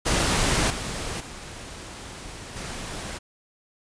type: noise with level steps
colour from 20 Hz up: pink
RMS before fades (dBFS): -22 / -31 / -39 / -34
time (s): 0.05-3.19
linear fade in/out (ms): 20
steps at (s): 0.7 / 1.2 / 2.56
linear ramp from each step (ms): 5
effects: resampled to 22050 Hz